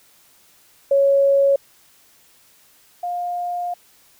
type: tone pair in turn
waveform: sine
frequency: 554.4 / 707.1 Hz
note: C#5 / F5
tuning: 0 / +21 cents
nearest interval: major third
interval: 421 cents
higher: second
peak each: -12 / -22 dBFS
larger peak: first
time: 0.91-1.56 / 3.03-3.74 s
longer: second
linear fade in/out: 5 ms
effects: white hiss -54 dBFS RMS until 4.19 s